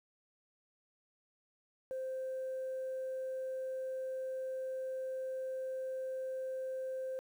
sine tone, 522 Hz, C5, 4 cents flat, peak -35 dBFS, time 1.91-7.19 s, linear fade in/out 0 ms, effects tanh soft clip ceiling -34 dBFS + 11-bit

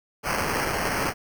blue noise with sample-and-hold, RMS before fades -26 dBFS, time 0.23-1.14 s, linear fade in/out 50 ms, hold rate 3675 Hz, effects none

